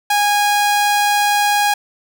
sawtooth tone, 823 Hz, G#5, 16 cents flat, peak -9 dBFS, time 0.1-1.74 s, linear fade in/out 5 ms, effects none

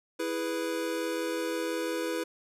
square chord, E major, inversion none, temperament equal, 329.6 / 415.3 / 493.9 Hz, E4 / G#4 / B4, 0 / 0 / 0 cents, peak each -34 / -38 / -34 dBFS, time 0.19-2.24 s, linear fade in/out 10 ms, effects resampled to 32000 Hz

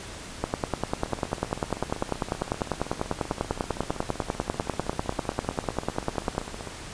two click trains, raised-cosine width 1 ms, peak -21 / -10 dBFS, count 88 / 61, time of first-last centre 1.06-6.673 / 0.44-6.381 s, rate 15.5 / 10.1 Hz, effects pink hiss -40 dBFS RMS until 6.93 s + resampled to 22050 Hz

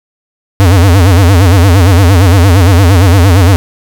square tone with vibrato, 92 Hz, F#2, 9 cents flat, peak -3 dBFS, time 0.6-3.56 s, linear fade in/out 0 ms, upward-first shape sine, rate 8.7 Hz, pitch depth 170 cents each way, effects none

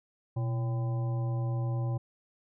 harmonic tone with a mistuned harmonic, 112.4 Hz, A2, 37 cents sharp, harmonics 1 / 3 / 5 / 7 / 9, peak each -28 / -43 / -44 / -46 / -50 dBFS, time 0.36-1.98 s, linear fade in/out 10 ms, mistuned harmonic 1, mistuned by +140 cents, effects none

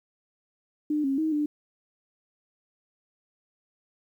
sine tone with pitch steps, 300.1 / 271.8 / 315.4 / 297.2 Hz, D4 / C#4 / D#4 / D4, +38 / -34 / +24 / +21 cents, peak -23 dBFS, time 0.9-1.46 s, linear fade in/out 5 ms, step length 140 ms, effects 10-bit

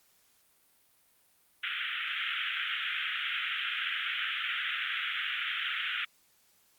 white band-pass noise, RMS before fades -34 dBFS, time 1.63-6.05 s, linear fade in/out 5 ms, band 1300 to 3400 Hz, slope 96 dB/octave, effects white hiss -67 dBFS RMS until 6.78 s + Opus 48 kbps

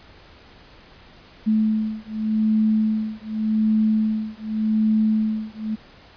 sine beating tone pair, 216.8 / 217.66 Hz, A3 / A3, -25 / -19 cents, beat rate 0.86 Hz, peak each -21 dBFS, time 1.46-5.76 s, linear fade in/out 20 ms, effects pink hiss -48 dBFS RMS until 6.16 s + resampled to 11025 Hz

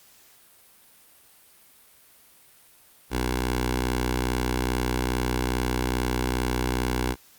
10% pulse tone with notch filter, 62.4 Hz, B1, 19 cents sharp, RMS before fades -26 dBFS, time 3.1-7.16 s, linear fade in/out 50 ms, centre 160 Hz, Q 1.1, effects white hiss -55 dBFS RMS until 7.38 s + Opus 48 kbps

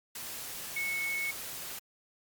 sine tone in noise, 2203 Hz, C#7, 11 cents flat, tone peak -31 dBFS, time 0.76-1.31 s, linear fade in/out 5 ms, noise white, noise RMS -41 dBFS, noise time 0.15-1.79 s, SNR +7 dB, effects Opus 48 kbps

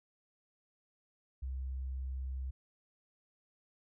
sine tone, 65.41 Hz, C2, in tune, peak -36 dBFS, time 1.42-2.51 s, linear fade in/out 10 ms, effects none

